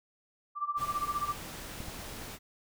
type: tone with tremolo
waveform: sine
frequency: 1174.7 Hz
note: D6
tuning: in tune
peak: -27 dBFS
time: 0.55-1.36 s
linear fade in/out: 50 ms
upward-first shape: sine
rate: 15 Hz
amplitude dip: 85%
type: noise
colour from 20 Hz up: pink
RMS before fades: -43 dBFS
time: 0.76-2.39 s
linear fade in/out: 50 ms
type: clicks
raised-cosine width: 5 ms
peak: -31 dBFS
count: 2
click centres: 1.804 / 1.884 s
effects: none